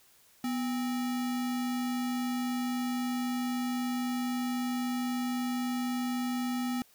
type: tone with sample-and-hold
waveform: sine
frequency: 246.9 Hz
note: B3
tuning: in tune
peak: -29 dBFS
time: 0.44-6.82 s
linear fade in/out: 2 ms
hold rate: 1050 Hz
effects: white hiss -62 dBFS RMS until 6.94 s